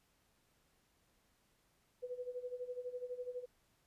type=tone with tremolo; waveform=sine; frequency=496.2 Hz; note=B4; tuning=8 cents sharp; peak=-38 dBFS; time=2.02-3.46 s; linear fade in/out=20 ms; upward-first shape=sine; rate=12 Hz; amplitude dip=80%; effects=pink hiss -75 dBFS RMS until 3.86 s + resampled to 32000 Hz